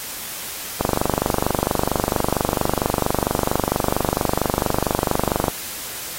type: click train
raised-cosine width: 1 ms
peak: -4 dBFS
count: 115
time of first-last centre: 0.81-5.482 s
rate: 24.4 Hz
effects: white hiss -31 dBFS RMS until 6.18 s + AAC 48 kbps